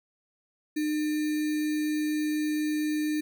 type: tone with sample-and-hold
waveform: sine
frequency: 304.2 Hz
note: D#4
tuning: 39 cents flat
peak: -25 dBFS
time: 0.76-3.21 s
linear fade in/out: 10 ms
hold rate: 2100 Hz
effects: none